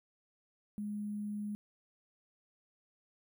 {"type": "tone with sample-and-hold", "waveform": "sine", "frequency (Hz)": 207.7, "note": "G#3", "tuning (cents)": 0, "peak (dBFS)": -36, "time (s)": [0.78, 1.55], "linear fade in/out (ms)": 0, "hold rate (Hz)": 11025, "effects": []}